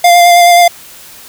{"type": "tone with vibrato", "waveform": "square", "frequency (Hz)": 698, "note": "F5", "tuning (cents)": -1, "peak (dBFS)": -3, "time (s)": [0.04, 0.68], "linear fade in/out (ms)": 5, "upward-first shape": "sine", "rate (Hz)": 9.4, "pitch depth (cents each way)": 17, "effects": ["white hiss -34 dBFS RMS until 1.28 s"]}